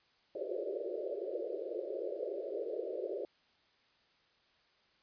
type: band-pass noise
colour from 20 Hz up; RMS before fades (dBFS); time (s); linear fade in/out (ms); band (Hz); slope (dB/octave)
pink; -39; 0.35-3.25; 2; 350 to 610; 96
effects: white hiss -70 dBFS RMS until 5.02 s + resampled to 11025 Hz